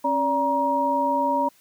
sine tone cluster, 272.7 / 577 / 946 Hz, C#4 / D5 / A#5, -28 / -31 / +25 cents, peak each -27 / -26 / -21 dBFS, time 0.04-1.49 s, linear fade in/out 10 ms, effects white hiss -58 dBFS RMS until 1.6 s

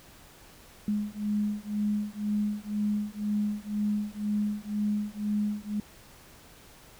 sine beating tone pair, 207.7 / 209.7 Hz, G#3 / G#3, 0 / +17 cents, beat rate 2 Hz, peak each -30 dBFS, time 0.88-5.8 s, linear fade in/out 2 ms, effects pink hiss -53 dBFS RMS until 6.99 s

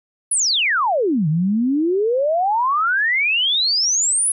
sine exponential two-way sweep, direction down then up, 10670 to 148.1 to 10670 Hz, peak -15 dBFS, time 0.31-4.32 s, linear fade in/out 5 ms, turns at 1.28 s, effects none

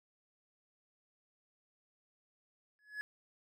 triangle tone with exponential growth, 1695 Hz, G#6, 35 cents sharp, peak -33 dBFS, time 2.79-3.01 s, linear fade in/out 0 ms, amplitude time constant 47 ms, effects none

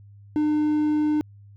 triangle tone, 301.9 Hz, D4, 48 cents sharp, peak -17 dBFS, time 0.36-1.21 s, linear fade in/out 0 ms, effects added 101 Hz sine -45 dBFS peak until 1.56 s

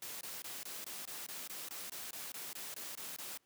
white noise bursts, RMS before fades -45 dBFS, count 16, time 0.02-3.375 s, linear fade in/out 2 ms, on 190 ms, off 21 ms, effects pink hiss -75 dBFS RMS until 3.45 s + high-pass 150 Hz 12 dB/octave

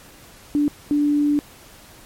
sine tone bursts at uneven times, 292.5 Hz, D4, 7 cents flat, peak -15 dBFS, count 2, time 0.55-0.68 / 0.91-1.39 s, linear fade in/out 0 ms, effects pink hiss -46 dBFS RMS until 2.05 s + MP3 64 kbps

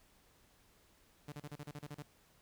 sawtooth tone bursts, 146.83 Hz, D3, in tune, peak -40 dBFS, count 10, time 1.28-2.024 s, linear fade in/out 5 ms, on 42 ms, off 36 ms, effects pink hiss -68 dBFS RMS until 2.41 s

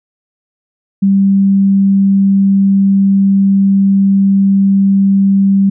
sine tone, 196 Hz, G3, in tune, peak -6 dBFS, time 1.02-5.7 s, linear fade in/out 10 ms, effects none

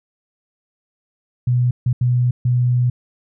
sine tone bursts at uneven times, 123.47 Hz, B2, in tune, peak -13 dBFS, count 4, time 1.47-1.71 / 1.86-1.93 / 2.01-2.31 / 2.45-2.9 s, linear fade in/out 5 ms, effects none

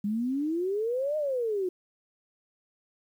sine exponential two-way sweep, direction up then down, 199.5 to 622 to 354.6 Hz, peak -26 dBFS, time 0.04-1.69 s, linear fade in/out 5 ms, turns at 1.17 s, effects 10-bit

